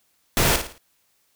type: noise with echo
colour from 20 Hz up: pink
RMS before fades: -19 dBFS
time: 0.37-0.56 s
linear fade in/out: 0 ms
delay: 55 ms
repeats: 4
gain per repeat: -8 dB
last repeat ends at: 0.78 s
effects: white hiss -66 dBFS RMS until 1.35 s